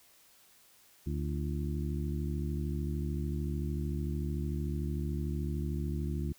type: harmonic tone with a mistuned harmonic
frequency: 73.42 Hz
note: D2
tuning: in tune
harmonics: 1 / 2 / 3 / 4 / 5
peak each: -34 / -36 / -40 / -45 / -43 dBFS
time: 1.06-6.33 s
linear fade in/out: 10 ms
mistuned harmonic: 5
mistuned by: -110 cents
effects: white hiss -62 dBFS RMS until 6.38 s